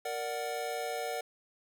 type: chord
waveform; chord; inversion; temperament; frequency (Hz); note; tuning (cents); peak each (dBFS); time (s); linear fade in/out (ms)
square; Bb augmented; none; equal; 466.2 / 587.3 / 740; Bb4 / D5 / F#5; 0 / 0 / 0; -39 / -40 / -38; 0.05-1.21; 5
effects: none